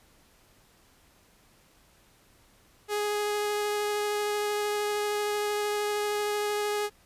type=tone with vibrato; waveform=sawtooth; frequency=416 Hz; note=G#4; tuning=3 cents sharp; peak=-23 dBFS; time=2.88-6.9 s; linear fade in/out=50 ms; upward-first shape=triangle; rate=13 Hz; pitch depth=9 cents each way; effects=pink hiss -61 dBFS RMS until 7.05 s + resampled to 32000 Hz